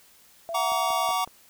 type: tone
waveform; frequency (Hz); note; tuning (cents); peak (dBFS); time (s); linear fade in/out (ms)
sine; 670; E5; +28; -30; 0.49-1.11; 0
type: chord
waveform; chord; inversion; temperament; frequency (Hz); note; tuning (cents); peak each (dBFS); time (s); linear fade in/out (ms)
square; Gb augmented; none; equal with one note detuned; 740 / 932.3 / 1146.5; Gb5 / Bb5 / D6; 0 / 0 / -42; -29 / -30 / -28; 0.54-1.25; 10
type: click train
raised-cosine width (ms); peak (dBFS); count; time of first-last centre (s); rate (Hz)
1; -29; 4; 0.72-1.276; 5.4
effects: white hiss -56 dBFS RMS until 1.49 s